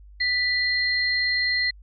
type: tone pair together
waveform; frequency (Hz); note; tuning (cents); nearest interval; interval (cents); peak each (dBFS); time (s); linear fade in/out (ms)
sine; 1975.5 / 4186; B6 / C8; 0 / 0; octave + minor second; 1300; -22 / -25; 0.2-1.71; 10
effects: added 50 Hz sine -44 dBFS peak until 1.82 s